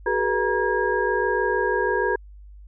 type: tone cluster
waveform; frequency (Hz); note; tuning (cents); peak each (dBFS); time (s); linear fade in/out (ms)
sine; 377.9 / 424.3 / 485.5 / 947 / 1636; F#4 / G#4 / B4 / A#5 / G#6; +37 / +37 / -30 / +27 / -26; -26; 0.06-2.16; 5
effects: added 50 Hz sine -41 dBFS peak until 2.67 s